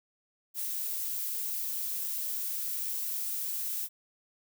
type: noise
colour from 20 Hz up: violet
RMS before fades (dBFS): -34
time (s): 0.54-3.89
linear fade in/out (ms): 50
effects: none